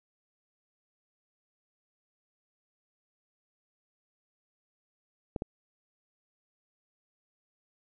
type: clicks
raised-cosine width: 2 ms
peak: -19 dBFS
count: 2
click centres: 5.362 / 5.421 s
effects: none